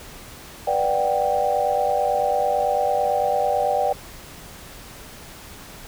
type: chord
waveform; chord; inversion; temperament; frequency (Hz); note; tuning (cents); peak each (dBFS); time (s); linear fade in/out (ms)
sine; G major seventh; first; just; 490 / 588 / 735 / 784; B4 / D5 / F#5 / G5; -14 / +2 / -12 / 0; -26 / -23 / -25 / -22; 0.67-3.93; 5
effects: pink hiss -41 dBFS RMS until 5.87 s